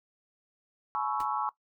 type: chord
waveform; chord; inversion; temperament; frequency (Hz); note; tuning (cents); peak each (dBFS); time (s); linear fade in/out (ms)
sine; C# minor seventh; second; equal with one note detuned; 850.5 / 987.8 / 1108.7 / 1318.5; G#5 / B5 / C#6 / E6; +41 / 0 / 0 / 0; -33 / -37 / -33 / -35; 0.95-1.49; 0
type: noise with exponential decay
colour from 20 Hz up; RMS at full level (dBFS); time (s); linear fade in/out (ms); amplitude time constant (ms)
pink; -40; 1.2-1.28; 1; 16
effects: noise-tail reverb RT60 0.1 s tail -17 dB re dry